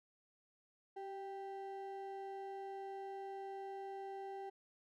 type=ring-modulated tone; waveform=triangle; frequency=587.3 Hz; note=D5; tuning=in tune; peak=-39 dBFS; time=0.96-4.5 s; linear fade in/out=10 ms; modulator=200 Hz; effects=none